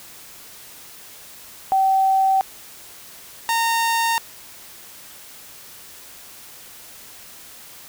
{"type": "tone pair in turn", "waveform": ["sine", "sawtooth"], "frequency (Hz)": [770, 918.9], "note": ["G5", "A#5"], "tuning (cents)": [-31, -25], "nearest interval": "minor third", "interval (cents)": 306, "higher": "second", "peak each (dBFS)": -14, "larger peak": "neither", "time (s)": [[1.72, 2.41], [3.49, 4.18]], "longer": "neither", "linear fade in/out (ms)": 0, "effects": ["white hiss -42 dBFS RMS until 7.88 s"]}